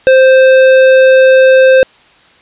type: tone with hard clipping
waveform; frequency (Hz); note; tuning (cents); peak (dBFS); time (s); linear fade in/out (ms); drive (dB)
sine; 523.3; C5; 0; -4; 0.07-1.83; 0; 11
effects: white hiss -44 dBFS RMS until 2.41 s + resampled to 8000 Hz